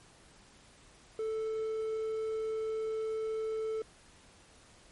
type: tone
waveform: triangle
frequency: 440 Hz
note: A4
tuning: in tune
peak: -30 dBFS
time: 1.19-3.82 s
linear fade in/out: 2 ms
effects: pink hiss -59 dBFS RMS until 4.91 s + MP3 48 kbps